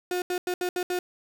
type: tone bursts at uneven times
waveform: 35% pulse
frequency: 359.9 Hz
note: F#4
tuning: 48 cents flat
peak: -24 dBFS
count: 6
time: 0.11-0.22 / 0.3-0.38 / 0.47-0.54 / 0.61-0.69 / 0.76-0.83 / 0.9-0.99 s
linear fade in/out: 2 ms
effects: none